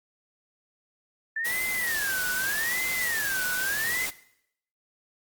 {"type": "tone with vibrato", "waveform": "sine", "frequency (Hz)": 1748, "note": "A6", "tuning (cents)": -12, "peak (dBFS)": -27, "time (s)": [1.36, 4.06], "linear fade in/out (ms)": 5, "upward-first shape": "sine", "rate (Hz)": 0.82, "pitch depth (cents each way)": 290}
{"type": "noise", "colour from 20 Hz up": "white", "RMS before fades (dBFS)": -32, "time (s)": [1.44, 4.11], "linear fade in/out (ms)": 20}
{"effects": ["noise-tail reverb RT60 0.7 s tail -17 dB re dry", "Opus 32 kbps"]}